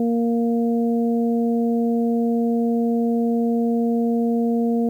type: harmonic tone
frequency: 233.1 Hz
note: A#3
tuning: in tune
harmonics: 1 / 2 / 3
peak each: -18 / -24 / -31 dBFS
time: 0-4.89 s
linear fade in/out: 2 ms
effects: 9-bit